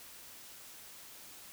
silence, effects white hiss -52 dBFS RMS until 1.52 s

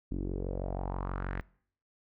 sawtooth tone with low-pass filter sweep, 46.25 Hz, F#1, in tune, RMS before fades -35 dBFS, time 0.11-1.41 s, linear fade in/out 0 ms, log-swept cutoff 280 to 1900 Hz, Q 3.4, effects noise-tail reverb RT60 0.6 s tail -23 dB re dry

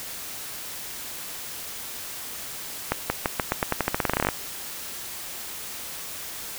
accelerating click train, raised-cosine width 0.5 ms, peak -6 dBFS, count 20, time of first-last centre 2.92-4.288 s, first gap 180 ms, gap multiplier 0.88, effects white hiss -36 dBFS RMS until 6.58 s

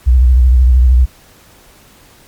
sine tone with vibrato, 62.7 Hz, B1, 27 cents sharp, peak -4 dBFS, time 0.06-1.06 s, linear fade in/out 20 ms, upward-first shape triangle, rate 13 Hz, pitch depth 120 cents each way, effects pink hiss -44 dBFS RMS until 2.27 s + MP3 96 kbps

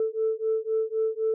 sine beating tone pair, 440 / 443.9 Hz, A4 / A4, 0 / +15 cents, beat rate 3.9 Hz, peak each -26 dBFS, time 0-1.34 s, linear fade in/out 2 ms, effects tanh soft clip ceiling -17 dBFS

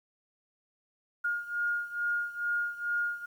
sine beating tone pair, 1422 / 1424.3 Hz, F6 / F6, +31 / +34 cents, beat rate 2.3 Hz, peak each -31 / -34 dBFS, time 1.24-3.26 s, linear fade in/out 10 ms, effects 10-bit

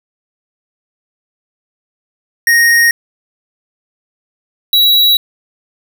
square tone pair in turn, 1864.7 / 3897 Hz, A#6 / B7, 0 / -24 cents, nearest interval octave + minor second, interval 1276 cents, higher second, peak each -7 dBFS, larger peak neither, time 2.47-2.91 / 4.73-5.17 s, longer neither, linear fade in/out 2 ms, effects none

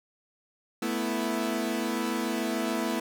sawtooth chord, A suspended second, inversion none, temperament equal, 220 / 246.9 / 329.6 Hz, A3 / B3 / E4, 0 / 0 / 0 cents, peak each -28 dBFS, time 0.82-3 s, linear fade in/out 5 ms, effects none

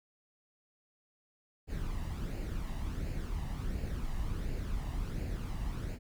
brown noise with flanger, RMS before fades -36 dBFS, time 1.67-5.99 s, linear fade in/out 50 ms, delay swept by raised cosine 0.42 to 1.07 ms, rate 1.4 Hz, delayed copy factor +0.5, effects none

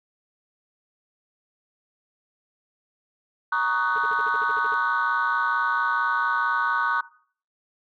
sine chord, D# minor seventh, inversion second, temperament just, 933.4 / 1120.1 / 1244.5 / 1493.4 Hz, A#5 / C#6 / D#6 / F#6, +2 / +18 / 0 / +16 cents, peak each -27 / -25 / -27 / -23 dBFS, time 3.52-7.01 s, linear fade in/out 5 ms
sine tone bursts, 440 Hz, A4, in tune, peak -33 dBFS, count 11, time 3.96-4.741 s, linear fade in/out 0 ms, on 21 ms, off 55 ms
effects noise-tail reverb RT60 0.5 s tail -19 dB re dry + tanh soft clip ceiling -15 dBFS

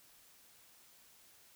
silence, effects white hiss -63 dBFS RMS until 1.55 s

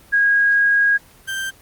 sine / 35% pulse tone pair in turn, 1640 / 1569.8 Hz, G#6 / G6, -22 / +2 cents, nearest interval minor second, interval 76 cents, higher first, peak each -12 / -21 dBFS, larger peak first, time 0.12-0.98 / 1.27-1.51 s, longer first, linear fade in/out 20 ms, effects pink hiss -48 dBFS RMS until 1.61 s + Opus 24 kbps

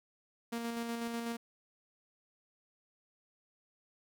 sawtooth tone with tremolo, 233.1 Hz, A#3, in tune, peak -31 dBFS, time 0.52-1.37 s, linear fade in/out 10 ms, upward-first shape square, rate 8.1 Hz, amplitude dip 30%, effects none

